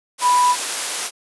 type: tone in noise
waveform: sine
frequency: 987.8 Hz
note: B5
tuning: in tune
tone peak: -12 dBFS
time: 0.21-0.56 s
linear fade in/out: 50 ms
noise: white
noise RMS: -23 dBFS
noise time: 0.18-1.11 s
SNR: +8 dB
effects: high-pass 400 Hz 12 dB/octave + resampled to 24000 Hz